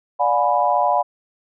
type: chord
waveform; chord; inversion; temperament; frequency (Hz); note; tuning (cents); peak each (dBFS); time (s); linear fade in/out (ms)
sine; D diminished seventh; none; equal with one note detuned; 587.3 / 716.8 / 830.6 / 987.8; D5 / F5 / Ab5 / Cb6; 0 / +45 / 0 / 0; -22 / -19 / -21 / -20; 0.19-1.03; 20
effects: none